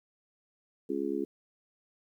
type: harmonic tone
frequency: 69.3 Hz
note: C#2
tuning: in tune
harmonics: 3 / 4 / 5 / 6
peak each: -40 / -34 / -34 / -35 dBFS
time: 0.89-1.25 s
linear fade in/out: 10 ms
effects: 11-bit